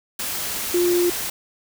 sine tone in noise, 351.7 Hz, F4, 12 cents sharp, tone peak -16 dBFS, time 0.74-1.1 s, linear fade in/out 5 ms, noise white, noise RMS -27 dBFS, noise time 0.19-1.3 s, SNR +8 dB, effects none

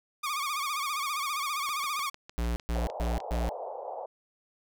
sawtooth tone with vibrato, 1159 Hz, D6, 23 cents flat, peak -26 dBFS, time 0.23-2.1 s, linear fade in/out 10 ms, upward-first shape sine, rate 15 Hz, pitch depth 110 cents each way
click train, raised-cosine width 0.2 ms, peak -27 dBFS, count 12, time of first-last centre 1.69-3.354 s, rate 6.61 Hz
square tone bursts, 58.6 Hz, A#1, 10 cents sharp, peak -28 dBFS, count 4, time 2.38-3.49 s, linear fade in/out 0 ms, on 180 ms, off 130 ms
pink band-pass noise, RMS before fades -38 dBFS, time 2.75-4.06 s, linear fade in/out 5 ms, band 490 to 860 Hz, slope 48 dB/octave
effects none

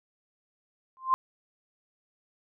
sine tone with exponential growth, 1046.5 Hz, C6, in tune, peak -16 dBFS, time 0.97-1.14 s, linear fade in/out 0 ms, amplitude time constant 36 ms, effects none

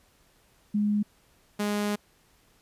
sine / sawtooth tone pair in turn, 207.9 / 206.9 Hz, G#3 / G#3, +2 / -6 cents, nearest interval unison, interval 8 cents, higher first, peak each -22 dBFS, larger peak neither, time 0.74-1.03 / 1.59-1.96 s, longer second, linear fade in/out 10 ms, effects pink hiss -63 dBFS RMS until 2.61 s + resampled to 32000 Hz

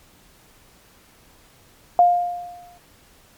sine tone with exponential decay, 705 Hz, F5, 16 cents sharp, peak -8 dBFS, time 1.99-2.78 s, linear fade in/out 1 ms, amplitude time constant 170 ms, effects pink hiss -53 dBFS RMS until 3.37 s + MP3 96 kbps

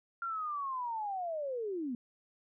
sine linear sweep, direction down, 1390 to 229.7 Hz, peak -34 dBFS, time 0.22-1.95 s, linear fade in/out 2 ms, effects none

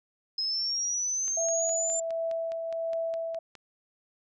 sine linear sweep, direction up, 5090 to 7230 Hz, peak -27 dBFS, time 0.38-2 s, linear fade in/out 5 ms
click train, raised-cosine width 0.2 ms, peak -29 dBFS, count 12, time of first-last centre 1.28-3.553 s, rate 4.84 Hz
sine tone with tremolo, 659.3 Hz, E5, in tune, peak -27 dBFS, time 1.37-3.39 s, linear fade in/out 5 ms, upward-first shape triangle, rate 1.4 Hz, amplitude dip 40%
effects none

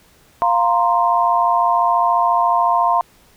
sine chord, F suspended fourth, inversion none, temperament equal, 698.5 / 932.3 / 1046.5 Hz, F5 / Bb5 / C6, 0 / 0 / 0 cents, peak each -17 dBFS, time 0.42-3.01 s, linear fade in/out 0 ms, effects pink hiss -52 dBFS RMS until 3.36 s

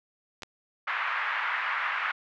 clicks, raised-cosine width 0.2 ms, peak -22 dBFS, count 2, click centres 0.422 / 0.433 s
pink band-pass noise, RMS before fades -30 dBFS, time 0.87-2.12 s, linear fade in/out 10 ms, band 1100 to 2200 Hz, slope 24 dB/octave
effects none

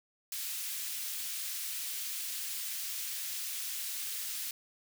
white high-pass noise, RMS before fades -38 dBFS, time 0.32-4.51 s, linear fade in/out 2 ms, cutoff 2300 Hz, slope 12 dB/octave, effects none

